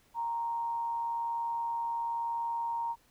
sine tone with amplitude modulation, 930 Hz, A#5, 4 cents flat, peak -29 dBFS, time 0.14-2.96 s, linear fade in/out 50 ms, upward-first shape sine, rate 141 Hz, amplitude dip 35%, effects pink hiss -66 dBFS RMS until 3.1 s

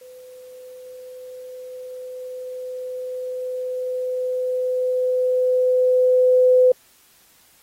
sine tone with level ramp, 506 Hz, B4, 42 cents sharp, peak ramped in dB -40 to -10 dBFS, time 0.01-6.72 s, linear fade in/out 5 ms, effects white hiss -55 dBFS RMS until 7.62 s + AAC 48 kbps

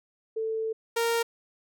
sine / sawtooth tone pair in turn, 443.6 / 463.8 Hz, A4 / A#4, +14 / -9 cents, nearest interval minor second, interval 77 cents, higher second, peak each -27 / -20 dBFS, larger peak second, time 0.36-0.73 / 0.96-1.23 s, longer first, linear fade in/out 10 ms, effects none

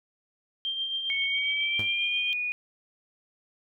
sine tone with tremolo, 3171 Hz, G7, 19 cents sharp, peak -26 dBFS, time 0.65-2.33 s, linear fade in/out 0 ms, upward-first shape triangle, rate 7.4 Hz, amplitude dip 50%
sine tone with pitch glide, 2217 to 2460 Hz, C#7 to D#7, 0 to -20 cents, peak -27 dBFS, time 1.1-2.52 s, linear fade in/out 0 ms, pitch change +180 cents, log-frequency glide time 1.26-2.18 s
sawtooth tone with exponential decay, 103.83 Hz, G#2, in tune, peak -28 dBFS, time 1.79-1.93 s, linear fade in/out 5 ms, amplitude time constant 30 ms
effects none

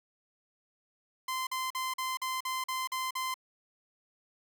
sawtooth tone bursts, 1036 Hz, C6, 17 cents flat, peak -28 dBFS, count 9, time 1.28-3.342 s, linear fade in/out 5 ms, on 190 ms, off 44 ms, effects none

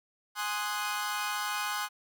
sawtooth chord, Ab dominant seventh, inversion none, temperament equal, 830.6 / 1046.5 / 1244.5 / 1480 Hz, Ab5 / C6 / Eb6 / Gb6, 0 / 0 / 0 / 0 cents, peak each -33 dBFS, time 0.35-1.89 s, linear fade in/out 50 ms, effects none

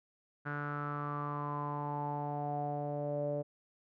sawtooth tone with low-pass filter sweep, 145.9 Hz, D3, 11 cents flat, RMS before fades -37 dBFS, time 0.45-3.43 s, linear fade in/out 20 ms, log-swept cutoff 1500 to 550 Hz, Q 8, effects none

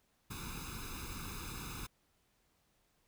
pink noise with comb filter, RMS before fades -44 dBFS, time 0.3-1.87 s, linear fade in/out 10 ms, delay 0.79 ms, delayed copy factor +0.95, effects pink hiss -75 dBFS RMS until 3.07 s

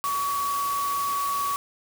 sine tone in noise, 1129 Hz, C#6, 31 cents sharp, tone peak -24 dBFS, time 0.04-1.56 s, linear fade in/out 0 ms, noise white, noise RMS -35 dBFS, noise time 0.04-1.56 s, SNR +8 dB, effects none

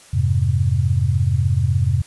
sine chord, F minor, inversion none, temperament equal, 87.31 / 103.83 / 130.81 Hz, F2 / Ab2 / C3, 0 / 0 / 0 cents, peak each -19 dBFS, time 0.13-2.02 s, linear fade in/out 10 ms, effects white hiss -46 dBFS RMS until 2.06 s + resampled to 24000 Hz

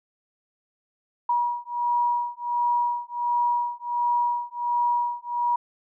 sine beating tone pair, 960 / 961.4 Hz, B5 / B5, -49 / -47 cents, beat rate 1.4 Hz, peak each -25 dBFS, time 1.29-5.56 s, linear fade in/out 5 ms, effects none

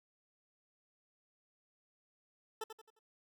20% pulse tone with echo, 440 Hz, A4, in tune, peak -33 dBFS, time 2.61-2.64 s, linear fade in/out 5 ms, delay 88 ms, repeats 4, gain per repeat -8 dB, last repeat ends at 2.992 s, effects none

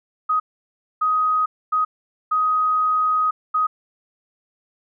sine tone bursts at uneven times, 1255 Hz, D#6, 15 cents sharp, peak -16 dBFS, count 5, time 0.29-0.4 / 1.01-1.46 / 1.72-1.85 / 2.31-3.31 / 3.54-3.67 s, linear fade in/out 10 ms, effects none

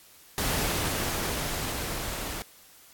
pink noise with level ramp, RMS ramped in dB -27 to -35 dBFS, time 0.38-2.42 s, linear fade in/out 0 ms, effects white hiss -54 dBFS RMS until 2.93 s + AAC 64 kbps

